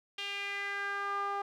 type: tone with band-pass filter sweep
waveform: sawtooth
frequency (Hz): 401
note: G4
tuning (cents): +39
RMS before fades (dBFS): -36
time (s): 0.18-1.42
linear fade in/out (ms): 5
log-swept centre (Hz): 3000 to 970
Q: 3.9
effects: none